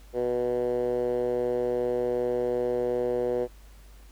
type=tone with band-pass filter; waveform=10% pulse; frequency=122.6 Hz; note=B2; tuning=12 cents flat; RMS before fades=-27 dBFS; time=0.13-3.48 s; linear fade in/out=50 ms; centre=450 Hz; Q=4.5; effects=added 50 Hz sine -47 dBFS peak until 4.11 s + pink hiss -58 dBFS RMS until 4.11 s